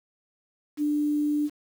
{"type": "tone", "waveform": "sine", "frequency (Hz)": 296.3, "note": "D4", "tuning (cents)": 15, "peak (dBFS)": -22, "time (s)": [0.77, 1.5], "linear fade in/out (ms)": 50, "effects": ["8-bit"]}